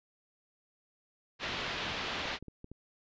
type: low-pass noise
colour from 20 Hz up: white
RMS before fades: -37 dBFS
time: 1.39-2.39 s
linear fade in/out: 50 ms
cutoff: 3800 Hz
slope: 24 dB/octave
type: clicks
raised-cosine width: 3 ms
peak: -33 dBFS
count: 5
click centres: 2.256 / 2.426 / 2.483 / 2.644 / 2.716 s
effects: resampled to 16000 Hz